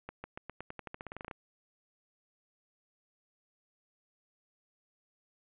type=accelerating click train; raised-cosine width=0.5 ms; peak=-26 dBFS; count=17; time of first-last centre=0.09-1.312 s; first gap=150 ms; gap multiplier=0.9; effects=resampled to 8000 Hz + 11-bit